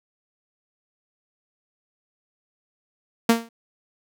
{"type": "tone with exponential decay", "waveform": "sawtooth", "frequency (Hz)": 230.3, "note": "A#3", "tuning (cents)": -21, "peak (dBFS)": -7, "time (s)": [3.29, 3.49], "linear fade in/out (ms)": 5, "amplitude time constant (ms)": 43, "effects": []}